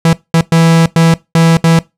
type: tone bursts at uneven times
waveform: 45% pulse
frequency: 164.81 Hz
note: E3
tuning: in tune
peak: -5 dBFS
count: 6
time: 0.05-0.13 / 0.34-0.41 / 0.52-0.86 / 0.96-1.14 / 1.35-1.57 / 1.64-1.79 s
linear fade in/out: 2 ms
effects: noise-tail reverb RT60 0.2 s tail -20 dB re dry + low-pass 10000 Hz 12 dB/octave